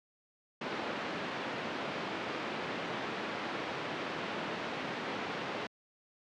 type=band-pass noise; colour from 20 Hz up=pink; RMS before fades=-38 dBFS; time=0.61-5.67 s; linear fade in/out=5 ms; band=220 to 3100 Hz; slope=12 dB/octave; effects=high-pass 100 Hz 12 dB/octave + low-pass 5000 Hz 12 dB/octave